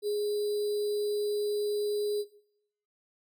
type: tone with sample-and-hold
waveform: sine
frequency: 415.3 Hz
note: G#4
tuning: in tune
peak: -27 dBFS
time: 0.02-2.25 s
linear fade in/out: 50 ms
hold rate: 4410 Hz
effects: noise-tail reverb RT60 0.7 s tail -17 dB re dry